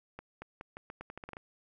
accelerating click train, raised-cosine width 0.5 ms, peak -28 dBFS, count 12, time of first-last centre 0.19-1.369 s, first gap 230 ms, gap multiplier 0.83, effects none

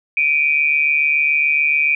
sine tone pair together, 2327 / 2474 Hz, D7 / D#7, -17 / -10 cents, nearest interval minor second, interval 107 cents, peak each -16 dBFS, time 0.17-1.95 s, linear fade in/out 2 ms, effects none

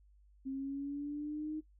sine linear sweep, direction up, 265.9 to 311.1 Hz, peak -36 dBFS, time 0.45-1.61 s, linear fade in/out 20 ms, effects noise-tail reverb RT60 0.1 s tail -19 dB re dry + added 50 Hz sine -61 dBFS peak until 1.79 s

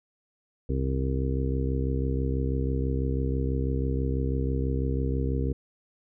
harmonic tone, 66.1 Hz, C2, 18 cents sharp, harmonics 1 / 2 / 3 / 4 / 5 / 6 / 7, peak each -27 / -30 / -40 / -33 / -40 / -36 / -36 dBFS, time 0.69-5.53 s, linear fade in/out 5 ms, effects none

